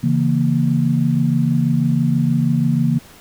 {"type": "chord", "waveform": "sine", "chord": "A# diminished", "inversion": "first", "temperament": "equal", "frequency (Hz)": [138.59, 164.81, 233.1], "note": ["C#3", "E3", "A#3"], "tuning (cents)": [0, 0, 0], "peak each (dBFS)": -18, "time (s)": [0.03, 2.99], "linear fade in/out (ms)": 10, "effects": ["pink hiss -44 dBFS RMS until 3.2 s"]}